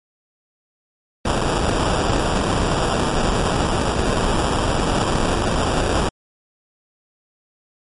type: noise with sample-and-hold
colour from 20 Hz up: pink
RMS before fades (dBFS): -19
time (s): 1.25-6.09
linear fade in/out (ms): 5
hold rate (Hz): 2100
effects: MP3 48 kbps